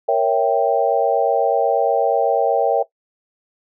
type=chord; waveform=sine; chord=A# diminished seventh; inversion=none; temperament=equal; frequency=466.2 / 554.4 / 659.3 / 784 Hz; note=A#4 / C#5 / E5 / G5; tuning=0 / 0 / 0 / 0 cents; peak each=-19 dBFS; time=0.08-2.83 s; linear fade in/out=10 ms; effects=noise-tail reverb RT60 0.1 s tail -17 dB re dry